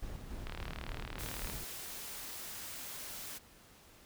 brown noise with tremolo, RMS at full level -42 dBFS, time 0.02-1.65 s, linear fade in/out 10 ms, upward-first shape square, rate 3.5 Hz, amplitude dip 35%
click train, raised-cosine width 0.3 ms, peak -26 dBFS, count 40, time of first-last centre 0.47-1.499 s, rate 37.9 Hz
white noise, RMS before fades -45 dBFS, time 1.18-3.39 s, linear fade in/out 20 ms
effects pink hiss -60 dBFS RMS until 4.05 s

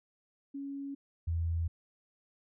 sine tone pair in turn, 278.3 / 83.41 Hz, C#4 / E2, +7 / +21 cents, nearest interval octave + major sixth, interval 2086 cents, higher first, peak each -37 / -29 dBFS, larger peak second, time 0.54-0.95 / 1.27-1.68 s, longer neither, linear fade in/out 10 ms, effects none

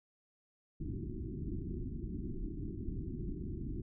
pink low-pass noise, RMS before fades -40 dBFS, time 0.8-3.82 s, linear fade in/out 5 ms, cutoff 380 Hz, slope 96 dB/octave, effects none

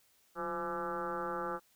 sine tone with frequency modulation, 849 Hz, G#5, 38 cents sharp, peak -34 dBFS, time 0.35-1.6 s, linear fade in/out 50 ms, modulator 166 Hz, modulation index 3.5, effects white hiss -69 dBFS RMS until 1.75 s

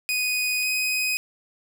sawtooth tone pair in turn, 2489 / 2508 Hz, D#7 / D#7, 0 / +13 cents, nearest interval unison, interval 13 cents, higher second, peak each -19 dBFS, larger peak neither, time 0.09-0.63 / 0.63-1.17 s, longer neither, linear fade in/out 0 ms, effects none

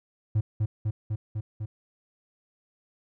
triangle tone with echo, 107.5 Hz, A2, 40 cents flat, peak -18 dBFS, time 0.35-0.41 s, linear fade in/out 10 ms, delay 250 ms, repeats 5, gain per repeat -2 dB, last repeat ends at 1.66 s, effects tanh soft clip ceiling -14 dBFS

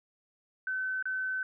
sine tone with dropouts, 1523 Hz, F#6, 50 cents sharp, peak -30 dBFS, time 0.67-1.43 s, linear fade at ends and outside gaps 2 ms, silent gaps 1.026-1.055 s, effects none

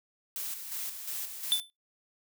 blue noise with tremolo, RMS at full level -36 dBFS, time 0.36-1.6 s, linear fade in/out 0 ms, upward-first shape square, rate 2.8 Hz, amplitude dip 50%
square tone with exponential decay, 3520 Hz, A7, in tune, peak -20 dBFS, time 1.52-1.7 s, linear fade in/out 0 ms, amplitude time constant 38 ms
effects noise-tail reverb RT60 0.2 s tail -26 dB re dry

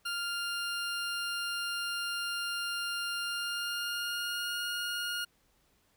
20% pulse tone with pitch glide, 1400 to 1426.9 Hz, F6 to F6, +4 to +37 cents, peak -28 dBFS, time 0.05-5.25 s, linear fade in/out 10 ms, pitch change +33 cents, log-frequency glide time 3.21-4.63 s, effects pink hiss -70 dBFS RMS until 5.96 s

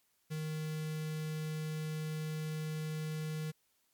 square tone with notch filter, 155.56 Hz, D#3, in tune, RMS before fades -38 dBFS, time 0.3-3.52 s, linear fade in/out 20 ms, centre 870 Hz, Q 1.1, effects white hiss -75 dBFS RMS until 3.93 s + MP3 96 kbps

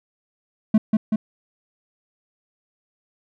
triangle tone with echo, 216.7 Hz, A3, 26 cents flat, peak -9 dBFS, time 0.74-0.78 s, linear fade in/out 5 ms, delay 190 ms, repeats 2, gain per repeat -3 dB, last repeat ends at 1.16 s, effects none

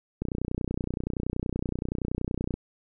click train, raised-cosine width 3 ms, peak -16 dBFS, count 72, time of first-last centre 0.22-2.54 s, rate 30.6 Hz, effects none

